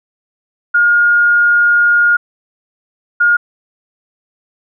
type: tone pair in turn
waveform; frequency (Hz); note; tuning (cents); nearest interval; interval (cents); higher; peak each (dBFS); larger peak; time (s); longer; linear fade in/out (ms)
sine; 1424 / 1424; F6 / F6; +33 / +33; unison; 0; neither; -7; neither; 0.74-2.17 / 3.2-3.37; first; 10
effects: none